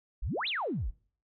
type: exponential two-way sweep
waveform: sine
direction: up then down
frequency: 34.46 to 4186 to 34.46 Hz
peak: -30 dBFS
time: 0.22-0.91 s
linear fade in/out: 10 ms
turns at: 0.48 s
effects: noise-tail reverb RT60 0.5 s tail -25 dB re dry